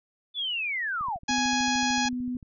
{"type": "linear sweep", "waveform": "sine", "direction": "down", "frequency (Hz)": [3520, 622.3], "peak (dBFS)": -27, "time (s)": [0.34, 1.19], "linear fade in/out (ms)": 50}
{"type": "click train", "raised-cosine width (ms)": 5, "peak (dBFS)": -34, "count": 20, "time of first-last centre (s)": [1.01, 2.428], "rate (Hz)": 13.4}
{"type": "harmonic tone", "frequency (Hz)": 833, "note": "G#5", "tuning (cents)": 5, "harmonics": [1, 2, 3, 4, 5, 6, 7, 8], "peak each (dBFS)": [-28, -31, -33, -34, -35, -36, -36, -37], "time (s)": [1.28, 2.09], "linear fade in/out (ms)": 10}
{"type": "tone with pitch glide", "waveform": "sine", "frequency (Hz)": [252.6, 248.3], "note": ["B3", "B3"], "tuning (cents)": [39, 9], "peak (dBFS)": -28, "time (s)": [1.29, 2.37], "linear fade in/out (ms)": 2, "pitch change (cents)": -30, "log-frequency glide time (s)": [1.79, 2.15]}
{"effects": []}